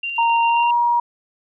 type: tone with tremolo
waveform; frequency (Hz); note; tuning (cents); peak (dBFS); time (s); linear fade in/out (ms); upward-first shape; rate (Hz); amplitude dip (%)
sine; 2774; F7; -12; -22; 0.03-0.71; 5; square; 7.5; 25
type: tone with pitch glide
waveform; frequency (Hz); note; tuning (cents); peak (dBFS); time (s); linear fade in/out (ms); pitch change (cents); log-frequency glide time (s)
sine; 928 to 951.9; A#5 to A#5; -8 to +36; -14; 0.18-1; 5; +44; 0.46-0.71
effects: none